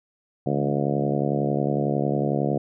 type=harmonic tone with a mistuned harmonic; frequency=71 Hz; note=C#2; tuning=42 cents sharp; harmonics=2 / 3 / 4 / 5 / 6 / 7 / 8 / 9 / 10; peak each=-26 / -28 / -29 / -30 / -31 / -31 / -32 / -33 / -33 dBFS; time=0.46-2.58 s; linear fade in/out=5 ms; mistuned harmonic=2; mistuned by=+31 cents; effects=none